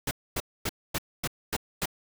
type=noise bursts; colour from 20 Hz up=pink; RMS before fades=-29 dBFS; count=7; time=0.07-1.857 s; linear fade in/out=5 ms; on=41 ms; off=250 ms; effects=none